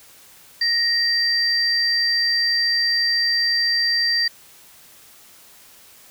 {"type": "tone pair together", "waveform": "sine", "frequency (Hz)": [1870, 4706], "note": ["A#6", "D8"], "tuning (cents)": [5, 3], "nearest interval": "octave + major third", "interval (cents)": 1598, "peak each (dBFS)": [-22, -18], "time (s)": [0.61, 4.28], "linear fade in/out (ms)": 5, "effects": ["white hiss -48 dBFS RMS until 6.1 s"]}